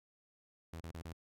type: tone bursts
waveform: sawtooth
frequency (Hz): 82.41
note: E2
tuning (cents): 0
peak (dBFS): -40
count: 4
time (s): 0.73-1.128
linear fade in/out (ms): 5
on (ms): 77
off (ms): 30
effects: AAC 48 kbps